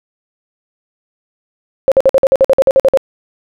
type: tone bursts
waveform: sine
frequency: 536 Hz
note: C5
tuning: 42 cents sharp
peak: -4 dBFS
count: 13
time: 1.88-2.973 s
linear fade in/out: 0 ms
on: 37 ms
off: 51 ms
effects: none